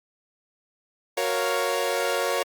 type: chord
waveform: sawtooth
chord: Gb major seventh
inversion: none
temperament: equal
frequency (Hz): 370 / 466.2 / 554.4 / 698.5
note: Gb4 / Bb4 / Db5 / F5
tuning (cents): 0 / 0 / 0 / 0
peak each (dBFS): -28 / -24 / -23 / -27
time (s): 1.17-2.43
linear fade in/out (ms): 5
effects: Opus 48 kbps